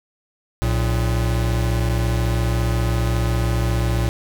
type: tone pair together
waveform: square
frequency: 60.1 / 114.7 Hz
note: B1 / A#2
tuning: -46 / -28 cents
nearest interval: major seventh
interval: 1118 cents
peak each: -21 dBFS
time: 0.62-4.09 s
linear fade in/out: 0 ms
effects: none